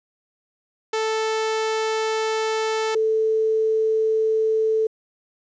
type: tone pair in turn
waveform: sawtooth / sine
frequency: 440 / 440 Hz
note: A4 / A4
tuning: 0 / 0 cents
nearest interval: unison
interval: 0 cents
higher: neither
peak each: -17 dBFS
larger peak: neither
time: 0.93-2.95 / 2.95-4.87 s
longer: first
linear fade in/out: 5 ms
effects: resampled to 16000 Hz + 9-bit